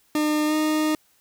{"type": "tone with pitch glide", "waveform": "40% pulse", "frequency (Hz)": [303, 308.3], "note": ["D#4", "D#4"], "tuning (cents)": [-46, -16], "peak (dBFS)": -19, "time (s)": [0.15, 0.95], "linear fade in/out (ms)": 2, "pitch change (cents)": 30, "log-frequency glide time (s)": [0.46, 0.54], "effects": ["white hiss -62 dBFS RMS until 1.2 s"]}